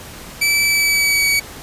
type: tone with pitch glide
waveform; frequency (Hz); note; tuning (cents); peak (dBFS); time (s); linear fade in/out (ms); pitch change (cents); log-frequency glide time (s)
sawtooth; 2312 to 2266; D7 to C#7; -28 to +37; -10; 0.41-1.4; 10; -35; 0.63-1.28
effects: pink hiss -35 dBFS RMS until 1.62 s + resampled to 32000 Hz